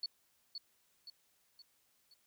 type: tone with echo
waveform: sine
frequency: 4435 Hz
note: C#8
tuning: in tune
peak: -35 dBFS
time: 0.03-0.06 s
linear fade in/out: 2 ms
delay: 520 ms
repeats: 4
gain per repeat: -6 dB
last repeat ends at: 2.14 s
effects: white hiss -74 dBFS RMS until 2.26 s